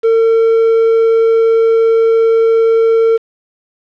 triangle tone with quantisation, 452.9 Hz, A#4, 50 cents flat, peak -5 dBFS, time 0.03-3.18 s, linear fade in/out 20 ms, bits 5, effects low-pass 3000 Hz 12 dB/octave

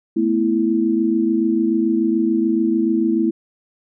sine chord, A suspended second, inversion none, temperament equal, 220 / 246.9 / 329.6 Hz, A3 / B3 / E4, 0 / 0 / 0 cents, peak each -20 / -22 / -17 dBFS, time 0.16-3.31 s, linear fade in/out 10 ms, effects none

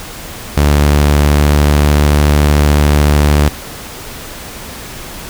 sawtooth tone with pitch glide, 73 to 73.64 Hz, D2 to D2, -10 to +5 cents, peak -3 dBFS, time 0.57-3.49 s, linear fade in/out 5 ms, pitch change +15 cents, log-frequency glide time 0.88-1.96 s, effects pink hiss -28 dBFS RMS until 5.29 s

